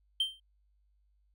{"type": "tone with exponential decay", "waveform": "triangle", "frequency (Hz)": 3136, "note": "G7", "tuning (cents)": 0, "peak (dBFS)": -22, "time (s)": [0.2, 0.4], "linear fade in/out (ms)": 5, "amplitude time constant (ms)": 43, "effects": ["tanh soft clip ceiling -18 dBFS", "added 50 Hz sine -67 dBFS peak until 1.34 s"]}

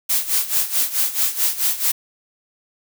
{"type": "noise with tremolo", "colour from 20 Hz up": "blue", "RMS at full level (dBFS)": -17, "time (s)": [0.09, 1.92], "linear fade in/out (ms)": 10, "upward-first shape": "sine", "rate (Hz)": 4.6, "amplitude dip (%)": 80, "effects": []}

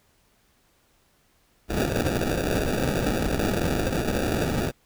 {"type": "noise with sample-and-hold", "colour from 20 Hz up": "white", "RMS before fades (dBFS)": -25, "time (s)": [1.68, 4.72], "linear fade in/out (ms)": 50, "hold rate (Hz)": 1050, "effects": ["pink hiss -64 dBFS RMS until 4.85 s"]}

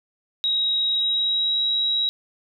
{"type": "tone with pitch glide", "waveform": "sine", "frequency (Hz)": [3814, 3854], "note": ["A#7", "B7"], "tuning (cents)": [39, -43], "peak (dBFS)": -19, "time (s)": [0.44, 2.09], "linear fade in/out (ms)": 0, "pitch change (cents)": 18, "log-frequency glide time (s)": [0.87, 1.6], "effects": []}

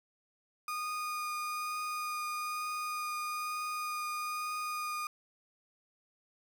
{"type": "tone with vibrato", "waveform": "35% pulse", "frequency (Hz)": 1227, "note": "D#6", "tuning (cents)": -25, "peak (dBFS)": -33, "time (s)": [0.68, 5.07], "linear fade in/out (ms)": 2, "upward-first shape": "triangle", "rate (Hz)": 1.1, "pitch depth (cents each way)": 9, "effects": []}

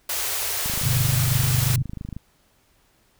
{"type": "band-stop noise", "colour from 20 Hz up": "white", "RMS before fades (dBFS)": -26, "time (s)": [0.09, 1.76], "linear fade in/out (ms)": 5, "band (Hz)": [120, 340], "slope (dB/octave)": 96}
{"type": "click train", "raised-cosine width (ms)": 5, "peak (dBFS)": -20, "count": 40, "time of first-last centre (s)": [0.66, 2.166], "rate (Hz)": 25.9}
{"type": "chord", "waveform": "sine", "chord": "G major", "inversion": "none", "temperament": "equal with one note detuned", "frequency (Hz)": [98, 124.26, 146.83], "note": ["G2", "B2", "D3"], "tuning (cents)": [0, 11, 0], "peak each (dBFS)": [-26, -21, -26], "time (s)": [0.83, 1.83], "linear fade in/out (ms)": 10}
{"effects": ["pink hiss -62 dBFS RMS until 3.19 s"]}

